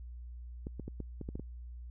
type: clicks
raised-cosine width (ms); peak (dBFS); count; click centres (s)
3; -27; 8; 0.669 / 0.797 / 0.88 / 1.003 / 1.213 / 1.289 / 1.355 / 1.396
effects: added 60 Hz sine -43 dBFS peak until 1.9 s